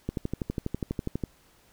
click train, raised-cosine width 3 ms, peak -16 dBFS, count 15, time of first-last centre 0.09-1.238 s, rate 12.2 Hz, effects pink hiss -61 dBFS RMS until 1.72 s

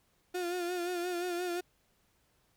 35% pulse tone with vibrato, 353.9 Hz, F4, 23 cents sharp, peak -31 dBFS, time 0.34-1.61 s, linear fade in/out 10 ms, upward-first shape sine, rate 5.7 Hz, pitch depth 48 cents each way, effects pink hiss -72 dBFS RMS until 2.56 s

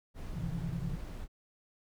brown noise, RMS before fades -41 dBFS, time 0.14-1.28 s, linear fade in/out 50 ms
sine chord, F major seventh, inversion first, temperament equal, 110 / 130.81 / 164.81 / 174.61 Hz, A2 / C3 / E3 / F3, 0 / 0 / 0 / 0 cents, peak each -44 / -39 / -38 / -41 dBFS, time 0.35-0.96 s, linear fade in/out 10 ms
effects none

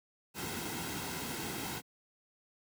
pink noise with comb filter, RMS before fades -39 dBFS, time 0.34-1.82 s, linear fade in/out 50 ms, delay 1.7 ms, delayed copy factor -0.55, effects high-pass 80 Hz 12 dB/octave

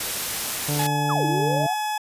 white noise, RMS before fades -27 dBFS, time 0-0.87 s, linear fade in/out 5 ms
harmonic tone, 146.8 Hz, D3, in tune, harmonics 1 / 2 / 3 / 4 / 5 / 6, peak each -24 / -30 / -34 / -36 / -38 / -40 dBFS, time 0.68-1.67 s, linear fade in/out 10 ms
40% pulse tone, 850 Hz, G#5, 40 cents sharp, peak -23 dBFS, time 0.79-1.98 s, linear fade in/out 5 ms
sine exponential two-way sweep, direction down then up, 1443 to 299.1 to 790 Hz, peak -24 dBFS, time 1.09-1.74 s, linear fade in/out 10 ms, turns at 1.26 s
effects resampled to 32000 Hz

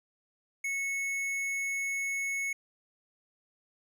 sine tone with tanh clipping, 2200 Hz, C#7, 14 cents flat, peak -32 dBFS, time 0.64-2.53 s, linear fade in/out 5 ms, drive 13 dB, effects none

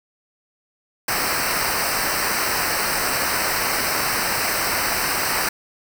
pink noise with comb filter, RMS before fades -22 dBFS, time 1.08-5.49 s, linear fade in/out 5 ms, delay 0.29 ms, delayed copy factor -0.85, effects none

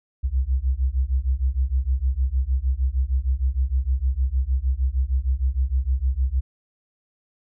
sine beating tone pair, 62 / 68.5 Hz, B1 / C#2, +7 / -20 cents, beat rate 6.5 Hz, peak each -22 dBFS, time 0.23-6.41 s, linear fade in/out 20 ms, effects none

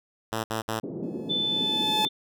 5% pulse tone bursts, 111 Hz, A2, 16 cents sharp, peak -16 dBFS, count 3, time 0.32-0.8 s, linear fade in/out 10 ms, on 120 ms, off 60 ms
pink band-pass noise, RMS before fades -34 dBFS, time 0.83-2.08 s, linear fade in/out 10 ms, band 180 to 440 Hz, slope 24 dB/octave
45% pulse tone with exponential growth, 859 Hz, A5, 42 cents flat, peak -23 dBFS, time 1.03-2.05 s, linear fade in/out 0 ms, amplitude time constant 220 ms
sine tone with pitch glide, 3520 to 3542 Hz, A7 to A7, 0 to +11 cents, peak -24 dBFS, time 1.29-2.09 s, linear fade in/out 20 ms, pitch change +11 cents, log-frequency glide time 1.77-1.91 s
effects none

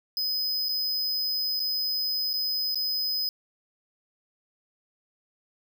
square tone with dropouts, 5030 Hz, D#8, 18 cents sharp, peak -26 dBFS, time 0.17-3.29 s, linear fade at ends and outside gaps 1 ms, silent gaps 0.686-0.691 / 1.595-1.601 / 2.332-2.338 / 2.746-2.756 s, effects none

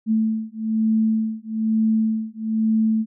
sine beating tone pair, 219.8 / 220.9 Hz, A3 / A3, -2 / +7 cents, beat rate 1.1 Hz, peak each -21 dBFS, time 0.06-3.06 s, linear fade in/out 50 ms, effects none

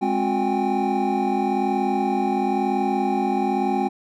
triangle tone cluster, 206.9 / 263.4 / 360 / 774 / 815 Hz, G#3 / C4 / F#4 / G5 / G#5, -6 / +12 / -47 / -22 / -33 cents, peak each -24 dBFS, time 0.01-3.89 s, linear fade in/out 20 ms, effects none

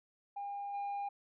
sine tone with level steps, 806 Hz, G5, 48 cents sharp, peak -37 / -33 dBFS, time 0.36-1.09 s, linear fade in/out 10 ms, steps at 0.73 s, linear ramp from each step 20 ms, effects tanh soft clip ceiling -35 dBFS

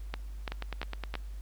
two click trains, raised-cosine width 0.3 ms, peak -20 / -18 dBFS, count 7 / 4, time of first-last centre 0.52-1.14 / 0.14-1.154 s, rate 9.67 / 2.96 Hz, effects added 50 Hz sine -38 dBFS peak until 1.41 s + pink hiss -61 dBFS RMS until 1.41 s

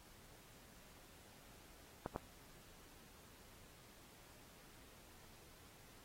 clicks, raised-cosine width 1 ms, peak -26 dBFS, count 2, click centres 2.061 / 2.161 s, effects pink hiss -63 dBFS RMS until 6.04 s + AAC 48 kbps

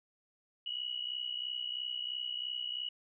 sine tone pair together, 2895 / 2958 Hz, F#7 / F#7, -38 / -1 cents, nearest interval unison, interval 37 cents, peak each -38 / -39 dBFS, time 0.66-2.89 s, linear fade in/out 5 ms, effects none

